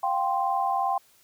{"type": "chord", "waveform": "sine", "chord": "F suspended second", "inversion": "none", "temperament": "equal with one note detuned", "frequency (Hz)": [701.7, 784, 1046.5], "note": ["F5", "G5", "C6"], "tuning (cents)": [8, 0, 0], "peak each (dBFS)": [-30, -25, -28], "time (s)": [0.03, 0.98], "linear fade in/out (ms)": 5, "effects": ["white hiss -60 dBFS RMS until 1.23 s"]}